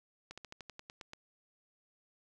slowing click train, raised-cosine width 0.2 ms, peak -29 dBFS, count 10, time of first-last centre 0.31-1.134 s, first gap 66 ms, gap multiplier 1.08, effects none

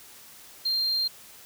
sine tone, 4186 Hz, C8, in tune, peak -21 dBFS, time 0.65-1.08 s, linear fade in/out 10 ms, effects tanh soft clip ceiling -22 dBFS + white hiss -49 dBFS RMS until 1.45 s

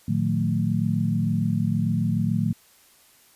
sine tone cluster, 112.8 / 153.5 / 180.3 / 222.3 Hz, A2 / D#3 / F#3 / A3, +44 / -23 / -45 / +18 cents, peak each -26 dBFS, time 0.08-2.53 s, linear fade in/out 5 ms, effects white hiss -56 dBFS RMS until 3.35 s + resampled to 32000 Hz

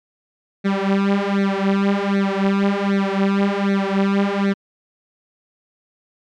sawtooth tone with flanger, 197.5 Hz, G3, 13 cents sharp, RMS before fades -18 dBFS, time 0.64-4.54 s, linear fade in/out 20 ms, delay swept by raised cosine 0.49 to 5.89 ms, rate 1.3 Hz, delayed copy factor +0.95, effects low-pass 3000 Hz 12 dB/octave + MP3 96 kbps

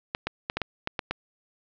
clicks, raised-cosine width 0.3 ms, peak -11 dBFS, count 8, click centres 0.149 / 0.27 / 0.499 / 0.57 / 0.617 / 0.874 / 0.992 / 1.11 s, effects low-pass 5000 Hz 12 dB/octave

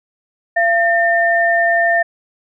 sine tone pair together, 682 / 1805.5 Hz, F5 / A6, -41 / +44 cents, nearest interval octave + perfect fourth, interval 1685 cents, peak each -14 dBFS, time 0.56-2.03 s, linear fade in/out 10 ms, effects none

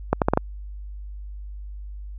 accelerating click train, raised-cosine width 1 ms, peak -3 dBFS, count 5, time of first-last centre 0.13-0.374 s, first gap 88 ms, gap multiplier 0.76, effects added 50 Hz sine -33 dBFS peak until 2.18 s

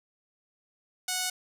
sawtooth tone with band-pass filter, 736 Hz, F#5, 9 cents flat, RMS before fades -31 dBFS, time 1.08-1.3 s, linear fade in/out 5 ms, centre 7400 Hz, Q 0.8, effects none

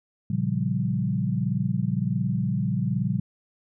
sine chord, G half-diminished seventh, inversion first, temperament equal, 116.54 / 138.59 / 174.61 / 196 Hz, Bb2 / Db3 / F3 / G3, 0 / 0 / 0 / 0 cents, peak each -28 dBFS, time 0.3-3.2 s, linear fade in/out 5 ms, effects none

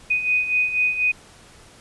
sine beating tone pair, 2489 / 2493.1 Hz, D#7 / D#7, 0 / +3 cents, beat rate 4.1 Hz, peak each -25 / -19 dBFS, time 0.1-1.12 s, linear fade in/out 10 ms, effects pink hiss -48 dBFS RMS until 1.8 s + resampled to 24000 Hz

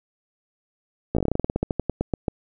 slowing click train, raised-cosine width 2 ms, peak -9 dBFS, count 20, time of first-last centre 1.15-2.282 s, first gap 16 ms, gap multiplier 1.13, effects none

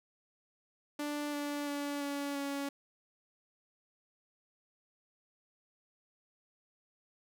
sawtooth tone with pitch steps, 293.7 / 290.3 / 287 / 283.7 / 280.4 Hz, D4 / D4 / D4 / C#4 / C#4, 0 / -20 / -40 / +40 / +20 cents, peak -31 dBFS, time 0.99-2.69 s, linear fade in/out 5 ms, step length 340 ms, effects none

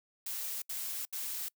blue noise bursts, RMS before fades -38 dBFS, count 3, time 0.26-1.486 s, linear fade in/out 5 ms, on 360 ms, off 73 ms, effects noise-tail reverb RT60 0.1 s tail -26 dB re dry

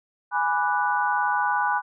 sine chord, G# half-diminished seventh, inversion none, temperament equal, 830.6 / 987.8 / 1174.7 / 1480 Hz, G#5 / B5 / D6 / F#6, 0 / 0 / 0 / 0 cents, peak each -25 / -25 / -30 / -26 dBFS, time 0.31-1.82 s, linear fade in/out 50 ms, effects none

